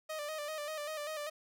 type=tone with vibrato; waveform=sawtooth; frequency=607 Hz; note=D#5; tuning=43 cents flat; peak=-34 dBFS; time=0.09-1.3 s; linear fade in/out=10 ms; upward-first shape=square; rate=5.1 Hz; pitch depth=52 cents each way; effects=none